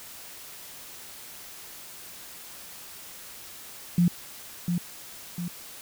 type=tone with echo; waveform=sine; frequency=174.61 Hz; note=F3; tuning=in tune; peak=-17 dBFS; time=3.98-4.08 s; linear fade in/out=2 ms; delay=700 ms; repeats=2; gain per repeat=-6 dB; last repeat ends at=5.48 s; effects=white hiss -44 dBFS RMS until 5.81 s